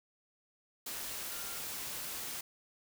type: tone in noise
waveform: sine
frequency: 1396.9 Hz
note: F6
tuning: in tune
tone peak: -52 dBFS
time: 1.3-1.6 s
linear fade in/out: 5 ms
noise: white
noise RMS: -41 dBFS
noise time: 0.86-2.41 s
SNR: -14 dB
effects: none